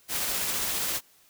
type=noise with tremolo; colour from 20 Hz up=white; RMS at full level=-28 dBFS; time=0.08-1.01 s; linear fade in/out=50 ms; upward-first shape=triangle; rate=15 Hz; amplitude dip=25%; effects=white hiss -60 dBFS RMS until 1.29 s